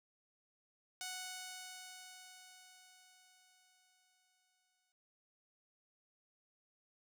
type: tone with exponential decay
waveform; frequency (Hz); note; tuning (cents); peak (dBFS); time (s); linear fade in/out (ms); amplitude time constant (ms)
5% pulse; 739; F#5; -2; -30; 1.01-4.92; 1; 850
effects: noise-tail reverb RT60 0.5 s tail -26 dB re dry